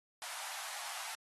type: high-pass noise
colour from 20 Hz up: pink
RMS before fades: -44 dBFS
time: 0.22-1.15 s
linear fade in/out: 0 ms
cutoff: 690 Hz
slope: 48 dB/octave
effects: AAC 32 kbps